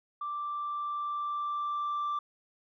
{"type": "tone with level ramp", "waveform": "sine", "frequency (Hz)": 1174.7, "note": "D6", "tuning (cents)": 0, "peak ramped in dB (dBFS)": [-32, -27], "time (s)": [0.21, 2.19], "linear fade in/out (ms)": 5, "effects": ["tanh soft clip ceiling -28 dBFS"]}